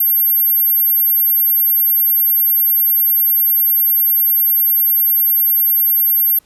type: tone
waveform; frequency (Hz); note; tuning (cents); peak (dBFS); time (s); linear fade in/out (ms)
sine; 12610; G9; +9; -10; 0-6.39; 5
effects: pink hiss -54 dBFS RMS until 6.45 s + resampled to 32000 Hz